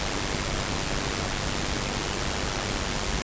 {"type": "noise with amplitude modulation", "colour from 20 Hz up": "pink", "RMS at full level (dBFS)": -25, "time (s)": [0, 3.22], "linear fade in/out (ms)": 0, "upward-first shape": "sine", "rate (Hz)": 98.6, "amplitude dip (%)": 65, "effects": ["resampled to 16000 Hz"]}